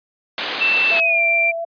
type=low-pass noise; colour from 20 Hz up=white; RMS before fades=-25 dBFS; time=0.38-1 s; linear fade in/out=0 ms; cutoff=4300 Hz; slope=48 dB/octave
type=tone with pitch glide; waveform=sine; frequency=2665 to 2361 Hz; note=E7 to D7; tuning=+18 to +9 cents; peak=-14 dBFS; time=0.6-1.52 s; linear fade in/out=20 ms; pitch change=-209 cents; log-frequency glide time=0.91-1.21 s
type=tone with vibrato; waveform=sine; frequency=669 Hz; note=E5; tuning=25 cents sharp; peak=-22 dBFS; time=0.91-1.65 s; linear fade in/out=10 ms; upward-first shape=triangle; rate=7.4 Hz; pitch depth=12 cents each way
effects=high-pass 300 Hz 12 dB/octave + resampled to 11025 Hz